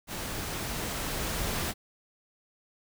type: noise with level ramp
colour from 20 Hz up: pink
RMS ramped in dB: -36 to -31 dBFS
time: 0.07-1.74 s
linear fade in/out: 50 ms
effects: none